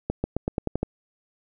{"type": "accelerating click train", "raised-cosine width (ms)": 2, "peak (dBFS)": -11, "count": 8, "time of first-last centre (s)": [0.1, 0.83], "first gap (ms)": 140, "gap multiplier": 0.9, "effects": []}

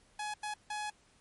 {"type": "tone bursts at uneven times", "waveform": "sawtooth", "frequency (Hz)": 842, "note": "G#5", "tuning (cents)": 24, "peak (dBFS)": -32, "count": 3, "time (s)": [[0.19, 0.34], [0.43, 0.54], [0.7, 0.9]], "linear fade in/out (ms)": 5, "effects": ["pink hiss -66 dBFS RMS until 1.2 s", "MP3 48 kbps"]}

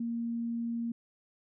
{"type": "tone", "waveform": "sine", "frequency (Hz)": 233.1, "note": "A#3", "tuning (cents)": 0, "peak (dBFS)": -31, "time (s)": [0, 0.92], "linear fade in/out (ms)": 5, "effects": []}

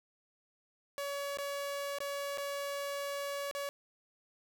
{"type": "tone with dropouts", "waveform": "sawtooth", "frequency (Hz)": 565, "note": "C#5", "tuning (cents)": 33, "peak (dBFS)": -32, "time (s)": [0.98, 3.69], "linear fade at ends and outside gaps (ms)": 0, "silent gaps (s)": [[1.372, 1.386], [1.985, 2.004], [2.374, 2.382], [3.512, 3.55]], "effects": []}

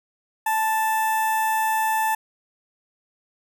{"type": "tone with notch filter", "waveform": "sawtooth", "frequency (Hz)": 880, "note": "A5", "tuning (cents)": 0, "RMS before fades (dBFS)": -22, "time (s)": [0.46, 2.15], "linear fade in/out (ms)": 5, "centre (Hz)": 4400, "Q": 0.55, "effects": []}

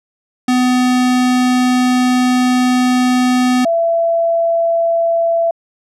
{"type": "tone pair in turn", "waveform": ["square", "sine"], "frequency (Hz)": [251, 670.1], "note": ["B3", "E5"], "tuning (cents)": [28, 28], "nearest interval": "octave + perfect fourth", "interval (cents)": 1700, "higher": "second", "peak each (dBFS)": -11, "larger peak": "neither", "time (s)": [[0.48, 3.65], [3.65, 5.51]], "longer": "first", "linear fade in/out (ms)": 5, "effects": ["low-pass 9000 Hz 12 dB/octave"]}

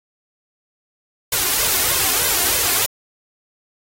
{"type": "noise with flanger", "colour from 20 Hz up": "white", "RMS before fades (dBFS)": -18, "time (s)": [1.32, 2.86], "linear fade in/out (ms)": 5, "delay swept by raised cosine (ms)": [1.9, 2.84], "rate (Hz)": 3.2, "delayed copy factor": 0.65, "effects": ["AAC 48 kbps"]}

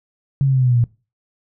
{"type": "exponential sweep", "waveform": "sine", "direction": "down", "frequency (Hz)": [140, 116.54], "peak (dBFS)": -12, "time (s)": [0.41, 0.84], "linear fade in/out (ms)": 0, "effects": ["noise-tail reverb RT60 0.3 s tail -21 dB re dry"]}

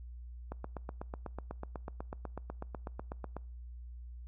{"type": "click train", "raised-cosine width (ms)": 1, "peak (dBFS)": -26, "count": 24, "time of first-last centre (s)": [0.52, 3.367], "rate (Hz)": 8.08, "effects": ["noise-tail reverb RT60 0.5 s tail -25 dB re dry", "added 60 Hz sine -44 dBFS peak until 4.27 s"]}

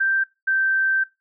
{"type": "tone pair in turn", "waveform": "sine", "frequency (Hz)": [1569, 1559.1], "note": ["G6", "G6"], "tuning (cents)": [1, -10], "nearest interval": "unison", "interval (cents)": 11, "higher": "first", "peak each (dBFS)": -17, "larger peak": "neither", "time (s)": [[0, 0.24], [0.47, 1.04]], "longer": "second", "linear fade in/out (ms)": 10, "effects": ["noise-tail reverb RT60 0.2 s tail -17 dB re dry"]}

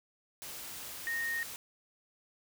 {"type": "tone in noise", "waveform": "sine", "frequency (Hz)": 1853, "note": "A#6", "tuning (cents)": -11, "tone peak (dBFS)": -32, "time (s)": [1.07, 1.43], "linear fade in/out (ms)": 0, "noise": "white", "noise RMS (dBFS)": -44, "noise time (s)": [0.42, 1.56], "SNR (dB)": 9, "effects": []}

